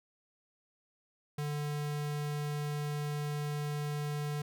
square tone, 147.5 Hz, D3, 8 cents sharp, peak -34 dBFS, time 1.38-4.42 s, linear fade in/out 5 ms, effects none

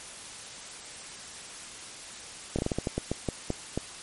slowing click train, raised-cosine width 2 ms, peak -14 dBFS, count 12, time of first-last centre 2.56-3.776 s, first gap 27 ms, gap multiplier 1.26, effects white hiss -43 dBFS RMS until 4.02 s + MP3 48 kbps

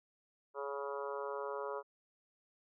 harmonic tone, 140 Hz, C#3, 18 cents sharp, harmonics 3 / 4 / 5 / 6 / 7 / 8 / 9 / 10, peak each -42 / -43 / -53 / -52 / -45 / -49 / -48 / -53 dBFS, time 0.54-1.83 s, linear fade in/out 50 ms, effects none

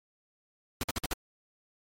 pink noise bursts, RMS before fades -31 dBFS, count 5, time 0.81-1.134 s, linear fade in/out 2 ms, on 24 ms, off 51 ms, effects MP3 64 kbps

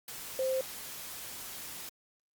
sine tone in noise, 523.3 Hz, C5, in tune, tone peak -28 dBFS, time 0.39-0.61 s, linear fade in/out 2 ms, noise white, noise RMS -43 dBFS, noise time 0.08-1.89 s, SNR +12 dB, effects Opus 48 kbps

